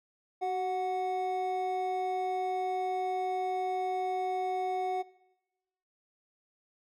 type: tone pair together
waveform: triangle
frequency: 375.7 / 736 Hz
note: F#4 / F#5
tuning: +26 / -9 cents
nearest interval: octave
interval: 1165 cents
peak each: -33 / -28 dBFS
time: 0.41-5.03 s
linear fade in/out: 20 ms
effects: noise-tail reverb RT60 1.0 s tail -21 dB re dry